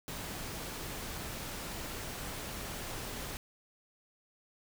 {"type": "noise", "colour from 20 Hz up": "pink", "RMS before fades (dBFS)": -41, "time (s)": [0.08, 3.37], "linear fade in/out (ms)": 0, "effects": []}